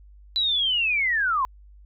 sine linear sweep, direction down, 4000 to 987.8 Hz, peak -20 dBFS, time 0.36-1.45 s, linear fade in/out 0 ms, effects added 50 Hz sine -46 dBFS peak until 1.85 s

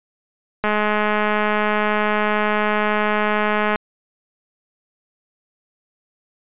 click train, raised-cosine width 0.5 ms, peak -5 dBFS, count 659, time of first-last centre 0.64-3.758 s, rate 211 Hz, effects resampled to 8000 Hz

